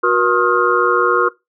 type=tone cluster; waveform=sine; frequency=364.7 / 478.5 / 1073 / 1258 / 1408 Hz; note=F#4 / A#4 / C6 / D#6 / F6; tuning=-25 / +45 / +43 / +19 / +14 cents; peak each=-18 dBFS; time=0.03-1.29 s; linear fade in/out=10 ms; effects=noise-tail reverb RT60 0.2 s tail -20 dB re dry